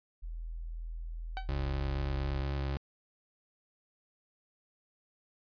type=tone; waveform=sine; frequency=41.2 Hz; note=E1; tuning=in tune; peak=-37 dBFS; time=0.22-2.43 s; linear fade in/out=20 ms
type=tone with exponential decay; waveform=sawtooth; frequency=763 Hz; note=G5; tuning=47 cents flat; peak=-29 dBFS; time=1.37-1.49 s; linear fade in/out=0 ms; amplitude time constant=26 ms
type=tone with vibrato; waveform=30% pulse; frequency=68.9 Hz; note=C#2; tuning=10 cents flat; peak=-29 dBFS; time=1.49-2.77 s; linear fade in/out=0 ms; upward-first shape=sine; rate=4.1 Hz; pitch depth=15 cents each way
effects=resampled to 11025 Hz